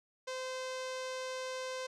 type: tone with low-pass filter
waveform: sawtooth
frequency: 516 Hz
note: C5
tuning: 24 cents flat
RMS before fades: -40 dBFS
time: 0.27-1.87 s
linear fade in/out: 10 ms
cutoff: 6400 Hz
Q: 1.4
effects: none